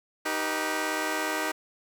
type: chord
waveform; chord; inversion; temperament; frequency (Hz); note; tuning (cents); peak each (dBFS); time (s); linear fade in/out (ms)
10% pulse; Eb augmented; none; just; 311.1 / 388.9 / 486.1; Eb4 / G4 / B4; 0 / -14 / -28; -22 / -25 / -26; 0.25-1.52; 10
effects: none